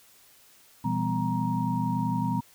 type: tone cluster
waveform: sine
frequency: 120.7 / 167.7 / 198.8 / 250.9 / 940 Hz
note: B2 / E3 / G3 / B3 / A#5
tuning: -39 / +30 / +25 / +28 / +14 cents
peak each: -31 dBFS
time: 0.84-2.41 s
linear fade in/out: 10 ms
effects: white hiss -57 dBFS RMS until 2.54 s